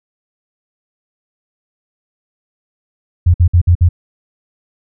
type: tone bursts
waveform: sine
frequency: 87.31 Hz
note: F2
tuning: in tune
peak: -5 dBFS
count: 5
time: 3.26-3.89 s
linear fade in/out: 10 ms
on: 82 ms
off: 55 ms
effects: none